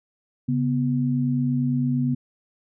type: tone pair together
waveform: sine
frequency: 138.13 / 246.9 Hz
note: C#3 / B3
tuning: -6 / 0 cents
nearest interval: minor seventh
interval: 1006 cents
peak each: -23 / -22 dBFS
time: 0.48-2.15 s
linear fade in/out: 10 ms
effects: none